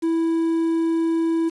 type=tone with quantisation; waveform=triangle; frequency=328.9 Hz; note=E4; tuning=4 cents flat; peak=-16 dBFS; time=0.02-1.5 s; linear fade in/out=20 ms; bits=7; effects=resampled to 24000 Hz